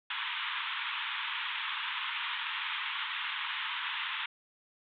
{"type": "band-pass noise", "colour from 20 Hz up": "white", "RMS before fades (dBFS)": -36, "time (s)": [0.1, 4.26], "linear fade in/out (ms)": 5, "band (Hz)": [890, 3600], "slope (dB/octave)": 96, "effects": []}